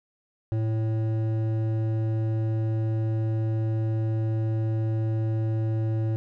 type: tone with hard clipping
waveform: triangle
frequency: 110.7 Hz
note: A2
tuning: 11 cents sharp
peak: -25 dBFS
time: 0.52-6.16 s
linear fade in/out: 0 ms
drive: 14 dB
effects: none